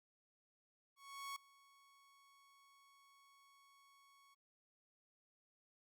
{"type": "tone with ADSR envelope", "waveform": "sawtooth", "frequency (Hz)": 1108.7, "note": "C#6", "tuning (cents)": 0, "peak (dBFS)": -40, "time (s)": [0.96, 4.35], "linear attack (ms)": 400, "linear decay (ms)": 4, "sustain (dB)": -23, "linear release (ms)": 18, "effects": ["Opus 48 kbps"]}